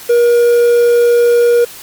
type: tone with quantisation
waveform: triangle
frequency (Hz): 476.4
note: A#4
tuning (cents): +38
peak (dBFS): -4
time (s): 0.09-1.65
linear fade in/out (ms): 10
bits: 5
effects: white hiss -32 dBFS RMS until 1.82 s + MP3 96 kbps